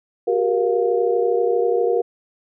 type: tone cluster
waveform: sine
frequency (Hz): 371.4 / 403.8 / 471.8 / 706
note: F#4 / G#4 / A#4 / F5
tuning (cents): +7 / -49 / +21 / +19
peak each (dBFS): -22 / -24 / -18 / -27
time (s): 0.27-2.02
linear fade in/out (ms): 10
effects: none